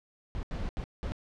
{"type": "noise bursts at uneven times", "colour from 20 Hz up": "brown", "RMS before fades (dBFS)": -34, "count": 4, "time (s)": [[0.35, 0.43], [0.51, 0.69], [0.77, 0.84], [1.03, 1.12]], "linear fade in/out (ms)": 0, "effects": ["low-pass 5000 Hz 12 dB/octave"]}